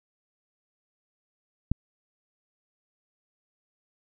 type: click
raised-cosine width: 5 ms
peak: -11 dBFS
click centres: 1.716 s
effects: none

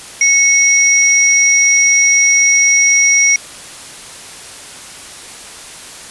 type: tone pair together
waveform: sine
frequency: 2200 / 5716 Hz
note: C#7 / F8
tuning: -14 / +39 cents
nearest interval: octave + perfect fourth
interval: 1653 cents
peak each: -10 dBFS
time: 0.21-3.36 s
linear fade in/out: 2 ms
effects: white hiss -32 dBFS RMS until 6.1 s + resampled to 24000 Hz

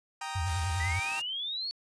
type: chord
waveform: sawtooth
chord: Eb major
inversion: first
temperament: equal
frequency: 784 / 932.3 / 1244.5 Hz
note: G5 / Bb5 / Eb6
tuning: 0 / 0 / 0 cents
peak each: -35 / -35 / -38 dBFS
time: 0.21-1.2 s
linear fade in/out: 5 ms
type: tone with vibrato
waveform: sine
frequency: 87.31 Hz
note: F2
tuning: in tune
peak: -29 dBFS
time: 0.35-1 s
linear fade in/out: 10 ms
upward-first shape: sine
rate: 10 Hz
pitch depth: 190 cents each way
type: noise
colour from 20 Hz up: white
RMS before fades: -42 dBFS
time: 0.46-1.22 s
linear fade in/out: 10 ms
type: exponential sweep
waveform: sine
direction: up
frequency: 1926 to 4481 Hz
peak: -32 dBFS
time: 0.8-1.71 s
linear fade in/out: 0 ms
effects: resampled to 22050 Hz

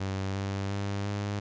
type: tone with pitch steps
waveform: sawtooth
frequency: 96.4 / 98.2 / 100.03 / 101.9 Hz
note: G2 / G2 / G2 / G#2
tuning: -28 / +4 / +36 / -32 cents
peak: -26 dBFS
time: 0-1.4 s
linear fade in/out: 10 ms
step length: 350 ms
effects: resampled to 16000 Hz

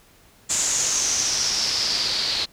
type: noise with low-pass filter sweep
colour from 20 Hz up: white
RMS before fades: -23 dBFS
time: 0.49-2.46 s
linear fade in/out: 20 ms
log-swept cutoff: 7300 to 4200 Hz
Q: 6.3
effects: pink hiss -54 dBFS RMS until 2.52 s

